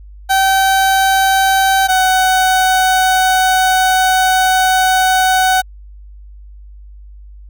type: tone pair in turn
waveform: 30% pulse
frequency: 771 / 749.1 Hz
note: G5 / F#5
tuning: -29 / +21 cents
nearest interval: unison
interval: 50 cents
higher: first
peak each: -7 dBFS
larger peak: neither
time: 0.29-1.88 / 1.88-5.62 s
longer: second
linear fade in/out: 20 ms
effects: added 50 Hz sine -33 dBFS peak until 7.49 s